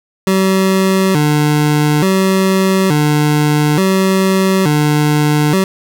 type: tone with vibrato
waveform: 25% pulse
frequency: 168.8 Hz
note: E3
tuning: 41 cents sharp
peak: -6 dBFS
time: 0.27-5.64 s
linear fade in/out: 2 ms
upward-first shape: square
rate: 0.57 Hz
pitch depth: 210 cents each way
effects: none